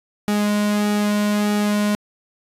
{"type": "tone with flanger", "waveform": "sawtooth", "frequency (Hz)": 207.7, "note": "G#3", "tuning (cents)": 0, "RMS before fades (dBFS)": -19, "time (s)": [0.28, 1.95], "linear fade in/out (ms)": 0, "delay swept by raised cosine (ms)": [1.9, 2.49], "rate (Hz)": 1.6, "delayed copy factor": -0.55, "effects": ["resampled to 32000 Hz"]}